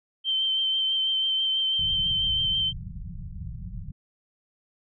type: tone with vibrato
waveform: sine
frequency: 3112 Hz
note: G7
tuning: 13 cents flat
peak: -22 dBFS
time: 0.24-2.73 s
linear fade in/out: 50 ms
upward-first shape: sine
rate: 6.1 Hz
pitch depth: 18 cents each way
type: low-pass noise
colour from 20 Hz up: pink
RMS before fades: -36 dBFS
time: 1.79-3.92 s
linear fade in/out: 5 ms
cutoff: 190 Hz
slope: 96 dB/octave
effects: none